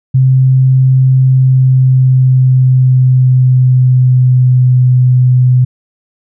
sine tone with pitch glide, 130.81 to 126.35 Hz, C3 to B2, 0 to +40 cents, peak -4 dBFS, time 0.14-5.65 s, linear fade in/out 10 ms, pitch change -60 cents, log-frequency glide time 1.17-4.82 s, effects none

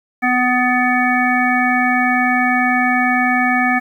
harmonic tone, 249.5 Hz, B3, 18 cents sharp, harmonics 1 / 3 / 5 / 7 / 9, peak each -18 / -18 / -23 / -18 / -20 dBFS, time 0.22-3.8 s, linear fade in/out 20 ms, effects 8-bit

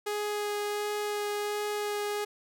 sawtooth tone with vibrato, 415.3 Hz, G#4, in tune, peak -26 dBFS, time 0.06-2.25 s, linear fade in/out 10 ms, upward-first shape sine, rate 1.4 Hz, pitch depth 8 cents each way, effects none

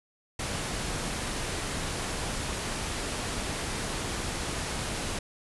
pink low-pass noise, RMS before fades -33 dBFS, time 0.39-5.19 s, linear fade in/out 5 ms, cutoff 11000 Hz, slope 96 dB/octave, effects none

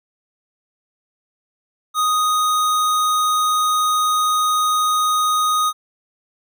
square tone, 1244.5 Hz, D#6, in tune, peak -16 dBFS, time 1.94-5.73 s, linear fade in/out 50 ms, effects none

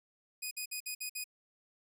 10% pulse tone bursts, 2485 Hz, D#7, 3 cents flat, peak -28 dBFS, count 6, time 0.42-1.242 s, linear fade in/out 10 ms, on 92 ms, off 54 ms, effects none

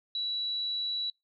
sine tone, 3927 Hz, B7, 11 cents flat, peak -30 dBFS, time 0.15-1.1 s, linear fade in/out 2 ms, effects noise-tail reverb RT60 0.2 s tail -25 dB re dry

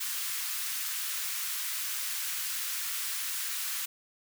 white high-pass noise, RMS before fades -34 dBFS, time 0-3.86 s, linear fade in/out 10 ms, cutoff 1200 Hz, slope 24 dB/octave, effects none

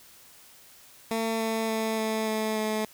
15% pulse tone with pitch steps, 225.1 / 223.3 / 221.5 / 219.7 / 217.9 / 216.2 Hz, A3 / A3 / A3 / A3 / A3 / A3, +40 / +26 / +12 / -2 / -17 / -30 cents, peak -20 dBFS, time 1.11-2.85 s, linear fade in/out 2 ms, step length 290 ms, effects white hiss -53 dBFS RMS until 2.93 s

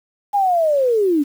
sine linear sweep, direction down, 830.6 to 273 Hz, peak -13 dBFS, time 0.33-1.24 s, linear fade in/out 20 ms, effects 7-bit

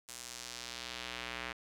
square tone with band-pass filter sweep, 60.8 Hz, B1, 26 cents flat, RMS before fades -44 dBFS, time 0.08-1.53 s, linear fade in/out 10 ms, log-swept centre 8300 to 2100 Hz, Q 1.2, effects none

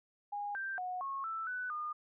sine tone with pitch steps, 819 / 1571 / 731 / 1092 / 1324 / 1494 / 1217 Hz, G#5 / G6 / F#5 / C#6 / E6 / F#6 / D#6, -24 / +3 / -21 / -26 / +7 / +16 / -39 cents, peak -36 dBFS, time 0.32-1.93 s, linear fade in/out 10 ms, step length 230 ms, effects none

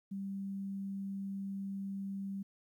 sine tone, 196 Hz, G3, in tune, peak -37 dBFS, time 0.11-2.43 s, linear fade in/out 10 ms, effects 12-bit

